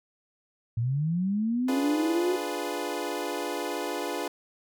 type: linear sweep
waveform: sine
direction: up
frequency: 110 to 370 Hz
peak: -24 dBFS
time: 0.77-2.36 s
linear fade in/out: 5 ms
type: chord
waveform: 25% pulse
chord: D diminished seventh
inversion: none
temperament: equal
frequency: 293.7 / 349.2 / 415.3 / 493.9 Hz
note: D4 / F4 / Ab4 / Cb5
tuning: 0 / 0 / 0 / 0 cents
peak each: -32 / -31 / -32 / -32 dBFS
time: 1.68-4.28 s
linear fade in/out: 5 ms
effects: none